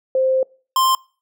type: tone pair in turn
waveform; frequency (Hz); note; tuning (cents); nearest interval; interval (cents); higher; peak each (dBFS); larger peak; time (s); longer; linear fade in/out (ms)
sine / square; 523.3 / 1048.4; C5 / C6; 0 / +3; octave; 1203; second; -14; neither; 0.15-0.43 / 0.76-0.95; first; 2
effects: noise-tail reverb RT60 0.4 s tail -25 dB re dry